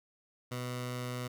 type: tone with notch filter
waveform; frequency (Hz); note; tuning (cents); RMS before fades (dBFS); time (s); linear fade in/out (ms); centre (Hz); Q
15% pulse; 124.1; B2; +9; -38; 0.51-1.28; 10; 320; 1.5
effects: none